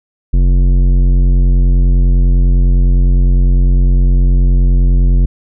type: tone with tanh clipping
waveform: sine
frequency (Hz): 44.92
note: F1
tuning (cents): +50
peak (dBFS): -8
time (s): 0.33-5.26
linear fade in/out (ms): 10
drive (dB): 13
effects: none